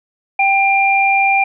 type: tone pair together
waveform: sine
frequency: 784 / 2388 Hz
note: G5 / D7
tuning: 0 / +28 cents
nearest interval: octave + perfect fifth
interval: 1928 cents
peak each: -13 dBFS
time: 0.39-1.44 s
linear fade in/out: 5 ms
effects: none